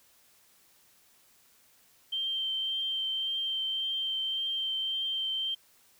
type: tone with vibrato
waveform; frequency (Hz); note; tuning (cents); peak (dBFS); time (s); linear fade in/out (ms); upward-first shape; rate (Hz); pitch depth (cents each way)
sine; 3136; G7; 0; -29; 2.12-5.55; 10; triangle; 1.8; 13
effects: white hiss -63 dBFS RMS until 5.99 s